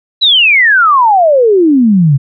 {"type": "exponential sweep", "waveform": "sine", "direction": "down", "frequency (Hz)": [4025, 130.81], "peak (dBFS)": -4, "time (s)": [0.21, 2.18], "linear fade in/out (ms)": 20, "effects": []}